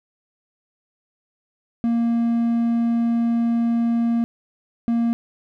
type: tone bursts at uneven times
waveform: triangle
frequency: 233.1 Hz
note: A#3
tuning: in tune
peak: -15 dBFS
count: 2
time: 1.84-4.24 / 4.88-5.13 s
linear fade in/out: 0 ms
effects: none